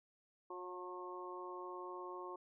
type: harmonic tone with a mistuned harmonic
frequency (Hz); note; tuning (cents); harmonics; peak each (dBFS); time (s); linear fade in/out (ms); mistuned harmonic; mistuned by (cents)
180.4; F#3; -44; 2 / 3 / 4 / 5 / 6; -48 / -55 / -57 / -52 / -49; 0.5-2.36; 5; 3; +20
effects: none